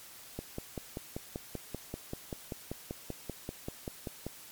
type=click train; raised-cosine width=2 ms; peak=-23 dBFS; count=21; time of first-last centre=0.39-4.266 s; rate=5.16 Hz; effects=white hiss -51 dBFS RMS until 4.51 s + MP3 96 kbps